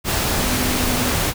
sine tone in noise, 250.2 Hz, B3, 23 cents sharp, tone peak -26 dBFS, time 0.37-1.15 s, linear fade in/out 50 ms, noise pink, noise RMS -20 dBFS, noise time 0.04-1.34 s, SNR -9 dB, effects none

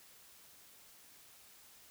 silence, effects white hiss -60 dBFS RMS until 1.9 s

